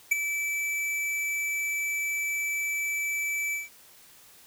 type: tone with ADSR envelope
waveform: square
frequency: 2312 Hz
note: D7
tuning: 28 cents flat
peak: -17 dBFS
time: 0.11-3.69 s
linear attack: 11 ms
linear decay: 12 ms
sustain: -11 dB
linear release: 160 ms
effects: white hiss -54 dBFS RMS until 4.46 s